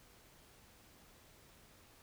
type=silence; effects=pink hiss -63 dBFS RMS until 2.02 s